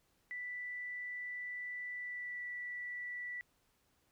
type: tone with pitch glide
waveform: sine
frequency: 1975.5 to 1960.7 Hz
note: B6 to B6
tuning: 0 to -13 cents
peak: -40 dBFS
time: 0.31-3.41 s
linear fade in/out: 0 ms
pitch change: -13 cents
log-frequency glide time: 1.94-2.43 s
effects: pink hiss -75 dBFS RMS until 4.11 s